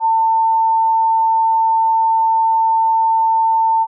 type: tone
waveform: sine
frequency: 897 Hz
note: A5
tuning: 33 cents sharp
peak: -11 dBFS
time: 0-3.87 s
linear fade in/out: 50 ms
effects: none